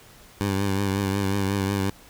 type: tone with vibrato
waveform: 15% pulse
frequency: 98.4 Hz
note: G2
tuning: 7 cents sharp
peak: -16 dBFS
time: 0.41-1.9 s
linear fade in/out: 0 ms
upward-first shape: triangle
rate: 5.5 Hz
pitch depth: 55 cents each way
effects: pink hiss -50 dBFS RMS until 2.09 s

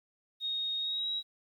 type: tone with pitch glide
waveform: sine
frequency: 3729 to 3849 Hz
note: A#7 to B7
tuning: 0 to -45 cents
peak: -31 dBFS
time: 0.4-1.23 s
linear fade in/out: 50 ms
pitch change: +55 cents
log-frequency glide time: 0.78-1.08 s
effects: 11-bit

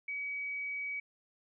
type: tone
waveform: sine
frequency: 2270 Hz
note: C#7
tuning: 41 cents sharp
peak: -35 dBFS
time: 0.08-1 s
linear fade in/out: 5 ms
effects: none

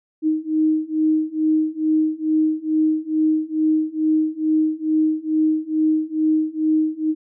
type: beating tone pair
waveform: sine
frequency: 311.1 / 313.4 Hz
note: D#4 / D#4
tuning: 0 / +13 cents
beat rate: 2.3 Hz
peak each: -20 / -19 dBFS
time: 0.22-7.15 s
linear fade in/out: 50 ms
effects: none

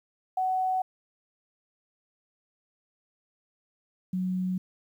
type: tone pair in turn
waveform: sine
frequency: 748 / 184.32 Hz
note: F#5 / F#3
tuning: +19 / -6 cents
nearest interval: 2 octaves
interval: 2425 cents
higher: first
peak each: -24 / -26 dBFS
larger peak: first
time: 0.37-0.82 / 4.13-4.58 s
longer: neither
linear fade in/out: 5 ms
effects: 10-bit

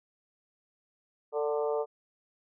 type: harmonic tone with a mistuned harmonic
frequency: 148.7 Hz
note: D3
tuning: 22 cents sharp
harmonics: 3 / 4 / 5 / 6 / 7 / 8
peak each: -29 / -33 / -39 / -40 / -45 / -43 dBFS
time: 1.32-1.86 s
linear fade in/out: 50 ms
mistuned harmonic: 4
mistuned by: -23 cents
effects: none

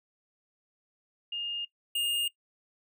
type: tone pair in turn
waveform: sine / square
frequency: 2830 / 2830 Hz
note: F7 / F7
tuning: +22 / +22 cents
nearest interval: unison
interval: 0 cents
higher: neither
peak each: -32 / -28 dBFS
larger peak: second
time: 1.32-1.65 / 1.95-2.28 s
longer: neither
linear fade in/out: 5 ms
effects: noise-tail reverb RT60 0.1 s tail -19 dB re dry

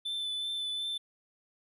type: tone with vibrato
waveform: triangle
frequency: 3520 Hz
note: A7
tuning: in tune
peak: -31 dBFS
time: 0.05-0.98 s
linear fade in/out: 10 ms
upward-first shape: triangle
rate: 2.7 Hz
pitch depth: 19 cents each way
effects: none

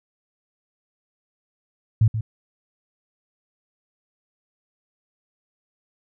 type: tone with echo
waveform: sine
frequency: 110.1 Hz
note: A2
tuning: 2 cents sharp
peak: -12 dBFS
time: 2.01-2.08 s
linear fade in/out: 5 ms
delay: 130 ms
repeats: 1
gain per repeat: -10 dB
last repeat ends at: 2.21 s
effects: none

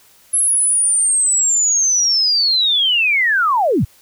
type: linear sweep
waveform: sine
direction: down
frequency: 11000 to 66.2 Hz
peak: -12 dBFS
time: 0.33-3.85 s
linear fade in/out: 10 ms
effects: white hiss -50 dBFS RMS until 4.01 s

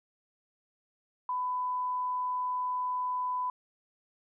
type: tone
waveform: sine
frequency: 1000 Hz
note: B5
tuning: 21 cents sharp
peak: -29 dBFS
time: 1.29-3.5 s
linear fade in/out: 2 ms
effects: none

